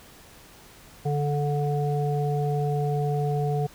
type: harmonic tone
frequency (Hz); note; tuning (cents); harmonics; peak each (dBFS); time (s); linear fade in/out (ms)
145.8; D3; -12; 1 / 3 / 5; -24 / -29 / -31; 1.05-3.67; 10
effects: pink hiss -50 dBFS RMS until 3.74 s